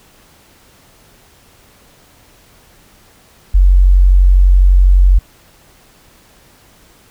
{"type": "tone", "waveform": "sine", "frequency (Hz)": 46, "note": "F#1", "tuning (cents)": -9, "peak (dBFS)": -4, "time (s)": [3.54, 5.19], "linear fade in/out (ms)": 10, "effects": ["pink hiss -47 dBFS RMS until 7.1 s"]}